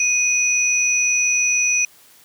sine tone pair together, 2489 / 5913 Hz, D#7 / F#8, 0 / -2 cents, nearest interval octave + minor third, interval 1498 cents, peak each -18 dBFS, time 0-1.85 s, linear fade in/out 2 ms, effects white hiss -50 dBFS RMS until 2.24 s + high-pass 80 Hz 12 dB/octave

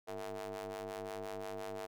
sawtooth ring-modulated tone, 100.7 Hz, G2, 47 cents sharp, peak -34 dBFS, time 0.07-1.87 s, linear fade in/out 20 ms, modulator 551 Hz, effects none

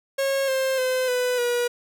45% pulse tone with pitch steps, 545 / 528.9 / 513.2 / 498 / 483.3 Hz, C#5 / C5 / C5 / B4 / B4, -29 / +19 / -34 / +14 / -38 cents, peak -21 dBFS, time 0.18-1.68 s, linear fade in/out 10 ms, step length 300 ms, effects none

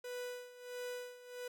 45% pulse tone with tremolo, 493.9 Hz, B4, in tune, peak -40 dBFS, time 0.04-1.48 s, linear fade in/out 5 ms, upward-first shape sine, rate 1.5 Hz, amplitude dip 80%, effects none

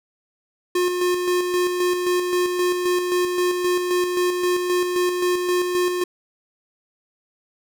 square tone with tremolo, 358.4 Hz, F4, 45 cents sharp, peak -18 dBFS, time 0.75-6.04 s, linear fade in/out 5 ms, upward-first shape square, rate 3.8 Hz, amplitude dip 40%, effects none

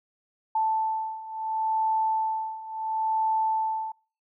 sine beating tone pair, 880 / 880.72 Hz, A5 / A5, 0 / +1 cents, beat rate 0.72 Hz, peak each -29 / -26 dBFS, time 0.55-3.92 s, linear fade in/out 5 ms, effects noise-tail reverb RT60 0.4 s tail -26 dB re dry

